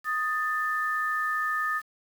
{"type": "tone pair together", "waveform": "sine", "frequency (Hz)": [1244.5, 1772.5], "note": ["D#6", "A6"], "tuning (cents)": [0, 12], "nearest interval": "tritone", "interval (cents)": 612, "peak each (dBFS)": -28, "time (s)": [0.04, 1.82], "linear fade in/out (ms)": 50, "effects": ["8-bit"]}